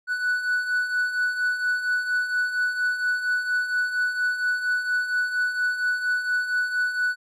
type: beating tone pair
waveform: triangle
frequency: 1480 / 1484.3 Hz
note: F#6 / F#6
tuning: 0 / +5 cents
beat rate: 4.3 Hz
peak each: -28 / -21 dBFS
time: 0.07-7.16 s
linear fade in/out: 50 ms
effects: resampled to 32000 Hz